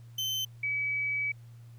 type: tone pair in turn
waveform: 35% pulse / sine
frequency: 3077 / 2284 Hz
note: G7 / D7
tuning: -33 / -49 cents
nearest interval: perfect fourth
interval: 516 cents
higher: first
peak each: -28 dBFS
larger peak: neither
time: 0.18-0.45 / 0.63-1.32 s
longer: second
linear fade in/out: 5 ms
effects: added 117 Hz sine -47 dBFS peak until 1.78 s + pink hiss -66 dBFS RMS until 1.78 s